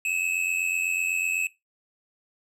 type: tone pair together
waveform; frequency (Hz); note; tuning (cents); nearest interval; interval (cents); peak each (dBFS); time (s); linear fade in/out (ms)
square; 2550 / 2638; D#7 / E7; +42 / +1; minor second; 59; -28; 0.05-1.47; 2
effects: noise-tail reverb RT60 0.2 s tail -19 dB re dry + low-pass 12000 Hz 12 dB/octave